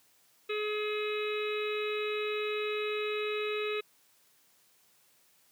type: harmonic tone with a mistuned harmonic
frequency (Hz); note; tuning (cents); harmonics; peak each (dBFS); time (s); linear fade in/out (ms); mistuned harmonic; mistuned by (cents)
423; G#4; +32; 1 / 3 / 4 / 5 / 6 / 7 / 8 / 9; -32 / -41 / -48 / -44 / -38 / -50 / -51 / -43; 0.49-3.81; 10; 9; +17
effects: white hiss -66 dBFS RMS until 5.51 s + high-pass 100 Hz 12 dB/octave